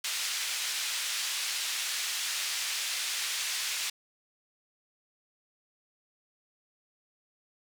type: band-pass noise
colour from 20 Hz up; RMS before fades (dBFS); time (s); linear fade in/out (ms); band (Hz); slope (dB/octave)
pink; -33; 0.04-3.9; 5; 2500 to 8700; 12
effects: none